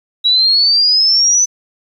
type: exponential sweep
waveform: sine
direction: up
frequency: 3864 to 6070 Hz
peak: -8 dBFS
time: 0.24-1.46 s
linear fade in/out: 20 ms
effects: 8-bit